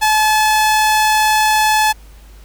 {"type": "tone", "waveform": "sawtooth", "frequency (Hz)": 861, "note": "A5", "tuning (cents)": -38, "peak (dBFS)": -7, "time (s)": [0.01, 1.93], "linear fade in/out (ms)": 20, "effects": ["added 51 Hz sine -37 dBFS peak until 2.44 s", "pink hiss -48 dBFS RMS until 2.44 s"]}